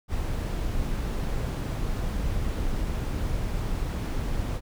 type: noise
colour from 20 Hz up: brown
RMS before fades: -28 dBFS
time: 0.08-4.61 s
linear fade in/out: 50 ms
effects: none